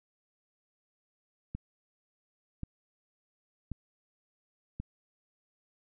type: click train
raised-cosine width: 5 ms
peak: -24 dBFS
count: 4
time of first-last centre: 1.55-4.8 s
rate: 0.923 Hz
effects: none